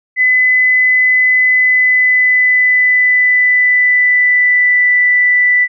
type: tone with pitch glide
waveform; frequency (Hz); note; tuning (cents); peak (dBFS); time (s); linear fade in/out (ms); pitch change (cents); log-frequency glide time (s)
sine; 2012 to 1980.9; B6 to B6; +32 to +5; -7; 0.16-5.68; 50; -27; 1.49-4.92
effects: none